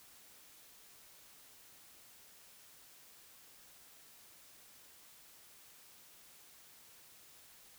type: silence
effects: white hiss -60 dBFS RMS until 7.78 s